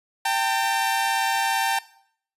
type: tone pair together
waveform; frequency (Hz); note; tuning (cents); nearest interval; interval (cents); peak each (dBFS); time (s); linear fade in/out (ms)
sawtooth; 784 / 901.4; G5 / A5; 0 / +42; major second; 242; -20; 0.25-1.79; 5
effects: noise-tail reverb RT60 0.6 s tail -18 dB re dry + resampled to 32000 Hz